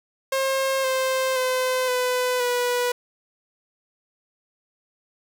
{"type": "tone with pitch steps", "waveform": "sawtooth", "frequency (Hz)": [535, 523.4, 512, 500.9, 490], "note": ["C5", "C5", "C5", "B4", "B4"], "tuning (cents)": [38, 0, -38, 24, -14], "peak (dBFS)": -17, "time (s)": [0.32, 2.92], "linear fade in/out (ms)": 5, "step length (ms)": 520, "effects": []}